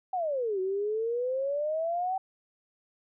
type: exponential two-way sweep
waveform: sine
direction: down then up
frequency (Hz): 770 to 370 to 770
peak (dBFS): -27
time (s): 0.13-2.18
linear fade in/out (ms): 5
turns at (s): 0.6
effects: none